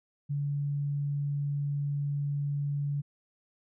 sine tone, 143.3 Hz, D3, 42 cents flat, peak -28 dBFS, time 0.29-3.02 s, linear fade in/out 20 ms, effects none

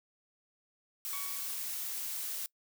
blue noise, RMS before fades -38 dBFS, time 1.05-2.46 s, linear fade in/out 0 ms
25% pulse tone with exponential decay, 1123 Hz, C#6, 22 cents sharp, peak -38 dBFS, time 1.13-1.96 s, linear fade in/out 1 ms, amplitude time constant 180 ms
effects noise-tail reverb RT60 0.1 s tail -23 dB re dry

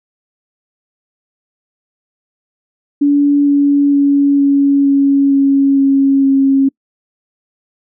sine tone with pitch steps, 286.5 / 284.4 / 282.2 / 280.1 / 278 / 275.9 / 273.9 / 271.8 Hz, D4 / C#4 / C#4 / C#4 / C#4 / C#4 / C#4 / C#4, -43 / +45 / +31 / +18 / +5 / -8 / -21 / -34 cents, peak -7 dBFS, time 3.01-6.69 s, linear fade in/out 10 ms, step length 460 ms, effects noise-tail reverb RT60 0.1 s tail -26 dB re dry

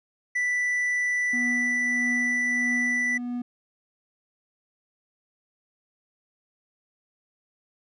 triangle tone, 1975.5 Hz, B6, in tune, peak -21 dBFS, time 0.35-3.18 s, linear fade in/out 10 ms
triangle tone with tremolo, 244 Hz, B3, 21 cents flat, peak -25 dBFS, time 1.33-3.42 s, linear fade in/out 5 ms, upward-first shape triangle, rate 1.6 Hz, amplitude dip 60%
effects resampled to 24000 Hz

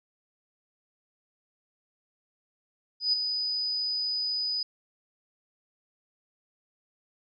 sine tone with ADSR envelope, 4978 Hz, D#8, in tune, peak -20 dBFS, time 3-4.63 s, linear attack 130 ms, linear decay 10 ms, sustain -7 dB, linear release 4 ms, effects none

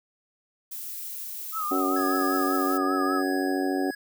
violet noise, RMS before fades -36 dBFS, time 0.71-2.78 s, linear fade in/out 10 ms
sine tone with vibrato, 1254 Hz, D#6, 13 cents sharp, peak -27 dBFS, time 1.52-3.23 s, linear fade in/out 50 ms, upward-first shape triangle, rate 5.1 Hz, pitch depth 84 cents each way
harmonic tone, 93.6 Hz, F#2, 20 cents sharp, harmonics 3 / 4 / 5 / 6 / 7 / 8, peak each -26 / -29 / -38 / -36 / -43 / -32 dBFS, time 1.71-3.91 s, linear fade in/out 5 ms
square tone with tremolo, 1668 Hz, G#6, 7 cents sharp, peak -33 dBFS, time 1.96-3.95 s, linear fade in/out 5 ms, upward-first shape sine, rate 0.98 Hz, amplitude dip 45%
effects none

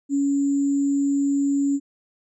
sine tone with sample-and-hold, 280 Hz, C#4, 18 cents sharp, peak -18 dBFS, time 0.09-1.8 s, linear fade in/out 50 ms, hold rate 7350 Hz, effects resampled to 22050 Hz

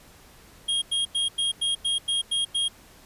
square tone bursts, 3253 Hz, G#7, 37 cents flat, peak -23 dBFS, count 9, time 0.68-2.684 s, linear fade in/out 10 ms, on 140 ms, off 93 ms, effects pink hiss -52 dBFS RMS until 3.05 s + resampled to 32000 Hz

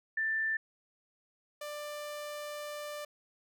sine / sawtooth tone pair in turn, 1774 / 592 Hz, A6 / D5, +14 / +14 cents, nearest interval octave + perfect fifth, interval 1900 cents, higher first, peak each -29 / -35 dBFS, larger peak first, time 0.17-0.57 / 1.61-3.05 s, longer second, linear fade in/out 5 ms, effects none

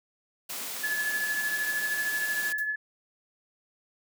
white high-pass noise, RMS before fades -36 dBFS, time 0.49-2.53 s, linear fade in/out 10 ms, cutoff 170 Hz, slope 24 dB/octave
sine tone with tremolo, 1715 Hz, A6, 45 cents flat, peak -25 dBFS, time 0.83-2.76 s, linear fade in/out 10 ms, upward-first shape triangle, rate 13 Hz, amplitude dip 50%
violet noise with exponential decay, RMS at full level -35 dBFS, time 2.58-2.7 s, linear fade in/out 5 ms, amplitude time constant 25 ms
effects none

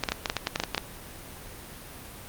clicks, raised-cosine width 0.2 ms, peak -8 dBFS, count 12, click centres 0.037 / 0.088 / 0.12 / 0.258 / 0.299 / 0.367 / 0.471 / 0.559 / 0.6 / 0.637 / 0.747 / 0.779 s, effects pink hiss -43 dBFS RMS until 2.28 s + Opus 32 kbps

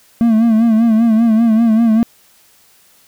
triangle tone with vibrato, 225.6 Hz, A3, 44 cents sharp, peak -6 dBFS, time 0.21-2.03 s, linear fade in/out 0 ms, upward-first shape sine, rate 5.1 Hz, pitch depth 70 cents each way, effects white hiss -50 dBFS RMS until 3.07 s

